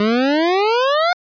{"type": "exponential sweep", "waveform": "25% pulse", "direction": "up", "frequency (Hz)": [202.9, 728], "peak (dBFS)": -10, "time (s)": [0, 1.13], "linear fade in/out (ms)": 2, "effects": ["resampled to 11025 Hz"]}